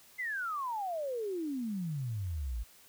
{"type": "exponential sweep", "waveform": "sine", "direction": "down", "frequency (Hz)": [2099, 52], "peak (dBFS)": -33, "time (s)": [0.18, 2.64], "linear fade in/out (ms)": 20, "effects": ["white hiss -59 dBFS RMS until 2.88 s"]}